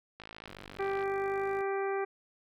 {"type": "click train", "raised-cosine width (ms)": 0.3, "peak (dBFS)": -29, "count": 46, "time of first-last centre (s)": [0.2, 1.027], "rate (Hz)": 54.4}
{"type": "exponential sweep", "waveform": "5% pulse", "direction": "up", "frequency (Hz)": [44.74, 53.1], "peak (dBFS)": -39, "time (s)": [0.48, 1.61], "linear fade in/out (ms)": 0}
{"type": "harmonic tone", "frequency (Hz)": 392, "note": "G4", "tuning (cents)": 0, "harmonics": [1, 2, 3, 4, 5, 6], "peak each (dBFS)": [-31, -37, -41, -43, -45, -47], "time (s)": [0.79, 2.05], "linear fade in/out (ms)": 10}
{"effects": []}